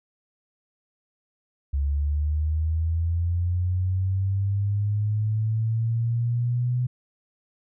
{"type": "linear sweep", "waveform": "sine", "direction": "up", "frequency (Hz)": [69.3, 125], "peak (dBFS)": -21, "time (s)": [1.73, 6.87], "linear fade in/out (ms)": 10, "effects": []}